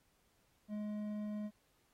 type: tone with hard clipping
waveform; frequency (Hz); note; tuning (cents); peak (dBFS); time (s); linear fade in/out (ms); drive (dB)
triangle; 210; G#3; +19; -40; 0.68-1.51; 50; 10
effects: pink hiss -75 dBFS RMS until 1.93 s + AAC 48 kbps